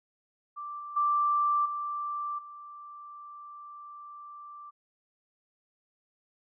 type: tone with level steps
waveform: sine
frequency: 1174.7 Hz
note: D6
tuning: in tune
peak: -36 / -38 / -23 / -31 / -43 dBFS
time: 0.56-4.71 s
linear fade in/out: 20 ms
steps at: 0.79 / 0.96 / 1.65 / 2.38 s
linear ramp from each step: 10 ms
effects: none